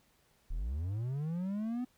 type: linear sweep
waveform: triangle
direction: up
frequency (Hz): 31 to 253.4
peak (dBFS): -31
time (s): 0.5-1.85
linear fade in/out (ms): 10
effects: pink hiss -70 dBFS RMS until 1.97 s